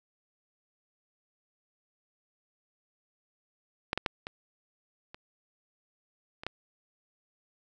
clicks, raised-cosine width 0.3 ms, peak -12 / -13 / -11 / -21 / -28 / -25 / -16 dBFS, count 7, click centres 3.931 / 3.976 / 4.062 / 4.269 / 5.145 / 6.435 / 6.466 s, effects none

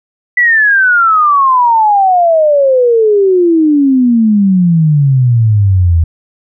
sine exponential sweep, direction down, 1986 to 79.9 Hz, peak -5 dBFS, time 0.37-6.04 s, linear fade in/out 5 ms, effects none

